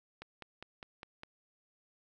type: click train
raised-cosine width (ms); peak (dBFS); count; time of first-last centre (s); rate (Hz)
0.3; -29; 6; 0.22-1.234; 4.93
effects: none